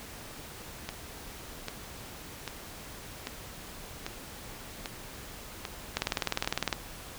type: two click trains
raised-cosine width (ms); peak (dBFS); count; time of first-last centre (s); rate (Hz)
0.2; -10 / -17; 16 / 8; 5.97-6.728 / 0.89-6.446; 19.8 / 1.26
effects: pink hiss -45 dBFS RMS until 7.18 s